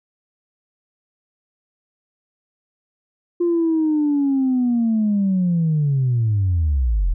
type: linear sweep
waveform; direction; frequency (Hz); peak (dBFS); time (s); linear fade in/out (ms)
sine; down; 350 to 37.87; -14; 3.4-7.14; 10
effects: tanh soft clip ceiling -12 dBFS